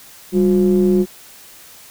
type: ring-modulated tone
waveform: triangle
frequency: 82.41 Hz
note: E2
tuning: in tune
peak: -6 dBFS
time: 0.32-1.06 s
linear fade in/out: 50 ms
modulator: 278 Hz
effects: white hiss -42 dBFS RMS until 1.9 s